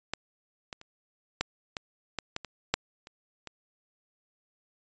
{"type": "clicks", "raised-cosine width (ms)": 0.2, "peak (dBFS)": [-13, -21, -30, -9, -16, -14, -15, -22, -6, -29, -23], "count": 11, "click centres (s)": [0.136, 0.728, 0.814, 1.41, 1.768, 2.187, 2.364, 2.447, 2.74, 3.071, 3.473], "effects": ["resampled to 16000 Hz"]}